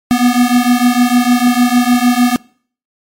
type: beating tone pair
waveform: square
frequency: 241.9 / 248.5 Hz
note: B3 / B3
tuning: -36 / +11 cents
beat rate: 6.6 Hz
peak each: -12 dBFS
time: 0.11-2.36 s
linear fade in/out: 0 ms
effects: noise-tail reverb RT60 0.5 s tail -24 dB re dry + MP3 64 kbps